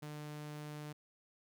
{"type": "tone", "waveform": "sawtooth", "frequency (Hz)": 149.7, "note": "D3", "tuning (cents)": 33, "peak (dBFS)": -40, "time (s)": [0.02, 0.93], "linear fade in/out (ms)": 10, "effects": []}